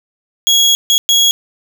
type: tone bursts at uneven times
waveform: 30% pulse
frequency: 3322 Hz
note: G#7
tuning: in tune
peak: -5 dBFS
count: 3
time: 0.47-0.75 / 0.9-0.98 / 1.09-1.31 s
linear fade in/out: 0 ms
effects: none